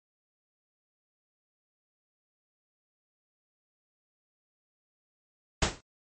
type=noise with exponential decay; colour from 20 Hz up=pink; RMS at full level=-20 dBFS; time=5.62-5.81 s; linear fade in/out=5 ms; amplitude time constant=41 ms; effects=MP3 32 kbps